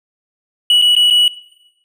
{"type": "tone with dropouts", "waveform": "triangle", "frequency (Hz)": 2936, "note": "F#7", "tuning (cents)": -14, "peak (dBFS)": -6, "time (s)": [0.7, 1.28], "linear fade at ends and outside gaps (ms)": 2, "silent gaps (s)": [[0.816, 0.821], [0.952, 0.964], [1.102, 1.107]], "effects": ["noise-tail reverb RT60 0.9 s tail -17 dB re dry"]}